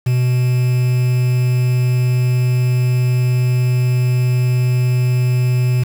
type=tone with quantisation; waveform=triangle; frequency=124.8 Hz; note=B2; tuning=19 cents sharp; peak=-10 dBFS; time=0.06-5.84 s; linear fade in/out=10 ms; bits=5; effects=none